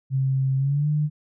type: tone with pitch glide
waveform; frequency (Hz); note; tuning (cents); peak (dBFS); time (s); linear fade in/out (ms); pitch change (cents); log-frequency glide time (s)
sine; 133.6 to 149.96; C3 to D3; +36 to +36; -19; 0.1-1.1; 50; +200; 0.57-0.88
effects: none